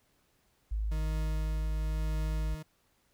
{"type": "tone", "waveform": "sine", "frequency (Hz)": 53, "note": "G#1", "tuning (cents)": 36, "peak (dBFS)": -29, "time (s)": [0.71, 2.55], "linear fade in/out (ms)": 10}
{"type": "tone with tremolo", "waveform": "40% pulse", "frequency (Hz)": 155.56, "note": "D#3", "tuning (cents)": 0, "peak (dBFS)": -36, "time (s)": [0.91, 2.63], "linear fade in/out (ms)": 10, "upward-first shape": "triangle", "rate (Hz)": 0.95, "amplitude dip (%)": 45}
{"effects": ["pink hiss -71 dBFS RMS until 3.13 s"]}